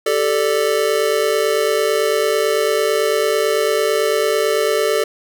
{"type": "chord", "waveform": "square", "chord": "G suspended second", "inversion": "none", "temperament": "just", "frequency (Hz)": [392, 441, 588], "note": ["G4", "A4", "D5"], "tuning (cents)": [0, 4, 2], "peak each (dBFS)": [-22, -18, -21], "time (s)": [0.06, 5.04], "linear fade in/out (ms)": 5, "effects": []}